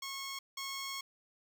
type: tone pair in turn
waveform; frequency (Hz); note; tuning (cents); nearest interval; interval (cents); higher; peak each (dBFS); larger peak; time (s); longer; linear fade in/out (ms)
10% pulse; 1092 / 1092; C#6 / C#6; -26 / -26; unison; 0; neither; -31 / -30; second; 0.02-0.39 / 0.57-1.01; second; 5
effects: none